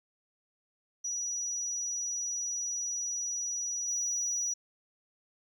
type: tone with level steps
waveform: sine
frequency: 5840 Hz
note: F#8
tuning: 24 cents flat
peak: -31 / -28 dBFS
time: 1.04-4.54 s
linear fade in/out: 10 ms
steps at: 3.88 s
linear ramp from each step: 5 ms
effects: tanh soft clip ceiling -26 dBFS + 11-bit